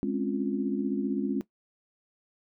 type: chord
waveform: sine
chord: Db major seventh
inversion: second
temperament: equal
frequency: 207.7 / 261.6 / 277.2 / 349.2 Hz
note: Ab3 / C4 / Db4 / F4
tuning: 0 / 0 / 0 / 0 cents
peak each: -31 / -32 / -31 / -34 dBFS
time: 0.03-1.41 s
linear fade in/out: 0 ms
effects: noise-tail reverb RT60 0.1 s tail -17 dB re dry